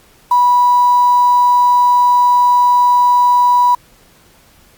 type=tone with quantisation; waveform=sine; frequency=980 Hz; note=B5; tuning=14 cents flat; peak=-7 dBFS; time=0.31-3.75 s; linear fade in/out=5 ms; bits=5; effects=pink hiss -48 dBFS RMS until 4.77 s + Opus 48 kbps